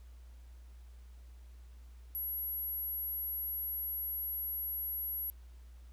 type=tone; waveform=sine; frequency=11560 Hz; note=F#9; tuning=41 cents flat; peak=-35 dBFS; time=2.15-5.3 s; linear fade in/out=0 ms; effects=added 60 Hz sine -50 dBFS peak until 5.92 s + pink hiss -69 dBFS RMS until 5.92 s